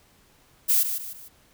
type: noise with echo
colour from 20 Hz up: violet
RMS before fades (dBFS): -20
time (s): 0.68-0.84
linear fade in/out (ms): 20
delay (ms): 150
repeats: 3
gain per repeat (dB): -8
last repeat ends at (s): 1.29
effects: pink hiss -59 dBFS RMS until 1.53 s